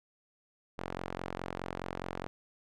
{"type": "tone with band-pass filter", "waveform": "sawtooth", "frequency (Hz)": 44.81, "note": "F1", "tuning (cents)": 45, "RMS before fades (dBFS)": -40, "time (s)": [0.78, 2.27], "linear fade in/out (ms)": 0, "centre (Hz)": 850, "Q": 0.53, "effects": []}